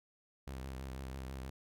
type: tone with vibrato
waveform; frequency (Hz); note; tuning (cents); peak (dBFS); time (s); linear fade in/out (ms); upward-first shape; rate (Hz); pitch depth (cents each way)
sawtooth; 65.9; C2; +13; -38; 0.47-1.5; 5; triangle; 6.1; 67
effects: none